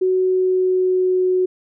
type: tone with pitch glide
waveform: sine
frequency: 371.9 to 368.3 Hz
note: F#4 to F#4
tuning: +9 to -8 cents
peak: -14 dBFS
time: 0.01-1.46 s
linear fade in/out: 10 ms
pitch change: -17 cents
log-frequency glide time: 0.2-1.25 s
effects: none